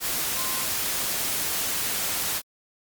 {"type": "tone in noise", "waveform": "sine", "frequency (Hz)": 1046.5, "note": "C6", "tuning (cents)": 0, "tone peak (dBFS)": -36, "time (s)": [0.34, 0.66], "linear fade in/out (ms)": 50, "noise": "white", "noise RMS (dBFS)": -27, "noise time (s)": [0, 2.42], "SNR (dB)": -12, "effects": ["Opus 48 kbps"]}